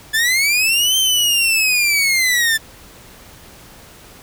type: linear two-way sweep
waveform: sawtooth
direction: up then down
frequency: 1717 to 3136 to 1754 Hz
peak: -10 dBFS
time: 0.13-2.58 s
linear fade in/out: 20 ms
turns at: 0.97 s
effects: pink hiss -42 dBFS RMS until 4.22 s